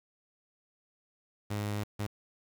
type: tone bursts at uneven times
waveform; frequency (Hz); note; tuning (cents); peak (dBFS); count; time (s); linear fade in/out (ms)
sawtooth; 103.83; G#2; 0; -28; 2; 1.5-1.84 / 1.99-2.07; 10
effects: 9-bit